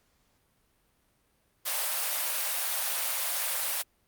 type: high-pass noise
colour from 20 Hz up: white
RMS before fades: -30 dBFS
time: 1.65-3.83 s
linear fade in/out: 20 ms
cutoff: 510 Hz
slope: 96 dB/octave
effects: pink hiss -70 dBFS RMS until 4.07 s + Opus 48 kbps